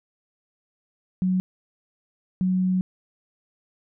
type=tone pair in turn; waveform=sine; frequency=185 / 185 Hz; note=F#3 / F#3; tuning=0 / 0 cents; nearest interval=unison; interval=0 cents; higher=neither; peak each=-19 dBFS; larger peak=neither; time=1.22-1.4 / 2.41-2.81 s; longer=second; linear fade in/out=0 ms; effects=none